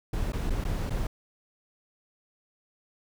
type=noise with dropouts; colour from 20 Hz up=brown; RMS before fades=-29 dBFS; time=0.13-1.07 s; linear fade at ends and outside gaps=5 ms; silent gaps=0.322-0.331 / 0.498-0.503 / 0.642-0.649 / 0.897-0.904 s; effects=none